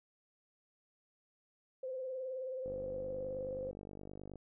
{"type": "tone with vibrato", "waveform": "sine", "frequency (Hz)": 518, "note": "C5", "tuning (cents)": -17, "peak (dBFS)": -38, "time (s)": [1.83, 3.71], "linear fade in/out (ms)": 5, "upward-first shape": "triangle", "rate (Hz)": 19, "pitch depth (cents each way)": 50}
{"type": "click train", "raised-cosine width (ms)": 2, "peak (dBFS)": -35, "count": 85, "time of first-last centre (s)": [2.66, 4.357], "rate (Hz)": 49.5}
{"effects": []}